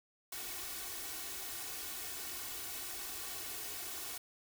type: noise with comb filter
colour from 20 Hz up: white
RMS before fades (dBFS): -43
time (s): 0.32-4.18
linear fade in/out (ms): 5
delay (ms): 2.7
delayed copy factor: +0.85
effects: none